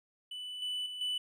triangle tone with level steps, 2984 Hz, F#7, 14 cents sharp, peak -38 / -32 / -38 / -30 dBFS, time 0.31-1.18 s, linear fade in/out 5 ms, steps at 0.62 / 0.86 / 1.01 s, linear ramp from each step 2 ms, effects none

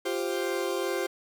40% pulse chord, F suspended second, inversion none, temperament equal, 349.2 / 392 / 523.3 Hz, F4 / G4 / C5, 0 / 0 / 0 cents, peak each -31 / -31 / -32 dBFS, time 0.05-1.07 s, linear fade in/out 10 ms, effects none

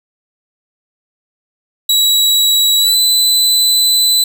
sawtooth tone with pitch glide, 3892 to 4006 Hz, B7 to B7, -26 to +24 cents, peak -6 dBFS, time 1.89-4.24 s, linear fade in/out 5 ms, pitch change +50 cents, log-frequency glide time 2.78-2.96 s, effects none

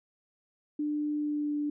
sine tone with pitch glide, 297.7 to 294.3 Hz, D4 to D4, +24 to +4 cents, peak -28 dBFS, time 0.79-1.7 s, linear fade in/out 5 ms, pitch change -20 cents, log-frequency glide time 1.17-1.57 s, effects none

